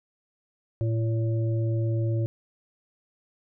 harmonic tone, 113 Hz, A2, 47 cents sharp, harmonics 1 / 3 / 5, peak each -23 / -33 / -37 dBFS, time 0.81-2.26 s, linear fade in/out 0 ms, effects none

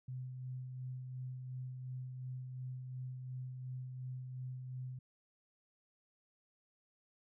sine tone with tremolo, 127.9 Hz, C3, 39 cents flat, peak -40 dBFS, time 0.08-4.99 s, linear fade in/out 5 ms, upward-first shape sine, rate 2.8 Hz, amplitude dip 35%, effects none

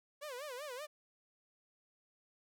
sawtooth tone with vibrato, 544 Hz, C#5, 33 cents flat, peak -39 dBFS, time 0.21-0.87 s, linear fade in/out 20 ms, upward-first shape sine, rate 5.2 Hz, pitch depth 200 cents each way, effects none

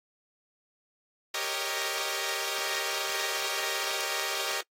5% pulse chord, Eb dominant seventh, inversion first, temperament equal, 392 / 466.2 / 554.4 / 622.3 Hz, G4 / Bb4 / Db5 / Eb5, 0 / 0 / 0 / 0 cents, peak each -24 dBFS, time 1.34-4.61 s, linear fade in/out 5 ms, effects noise-tail reverb RT60 0.1 s tail -24 dB re dry + AAC 48 kbps

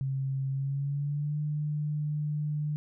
sine tone with pitch glide, 134.9 to 149.68 Hz, C#3 to D3, -47 to +33 cents, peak -28 dBFS, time 0.01-2.76 s, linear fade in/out 0 ms, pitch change +180 cents, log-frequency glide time 0.5-1.38 s, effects none

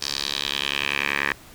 10% pulse tone with band-pass filter sweep, 70.4 Hz, C#2, 27 cents sharp, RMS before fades -26 dBFS, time 0.01-1.33 s, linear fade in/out 10 ms, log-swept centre 5000 to 1900 Hz, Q 3.2, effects pink hiss -47 dBFS RMS until 1.54 s

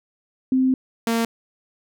sine / sawtooth tone pair in turn, 260 / 229.4 Hz, C4 / A#3, -11 / -28 cents, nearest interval major second, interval 217 cents, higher first, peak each -15 dBFS, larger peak neither, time 0.52-0.74 / 1.07-1.25 s, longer first, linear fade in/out 2 ms, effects none

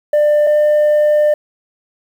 sine tone pair in turn, 595 / 599.1 Hz, D5 / D5, +22 / +34 cents, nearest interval unison, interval 12 cents, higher second, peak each -6 dBFS, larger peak neither, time 0.13-0.47 / 0.47-1.34 s, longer second, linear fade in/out 5 ms, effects tanh soft clip ceiling -8 dBFS + 7-bit

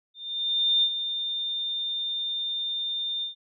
sine tone with ADSR envelope, 3610 Hz, A7, 44 cents sharp, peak -18 dBFS, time 0.14-3.35 s, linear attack 690 ms, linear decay 63 ms, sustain -9 dB, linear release 120 ms, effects none

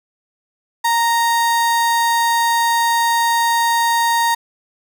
35% pulse tone, 930 Hz, A#5, 4 cents flat, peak -12 dBFS, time 0.84-4.35 s, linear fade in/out 10 ms, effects none

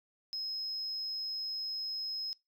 sine tone, 5130 Hz, E8, 48 cents flat, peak -34 dBFS, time 0.33-2.33 s, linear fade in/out 0 ms, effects noise-tail reverb RT60 0.2 s tail -23 dB re dry + tanh soft clip ceiling -31 dBFS

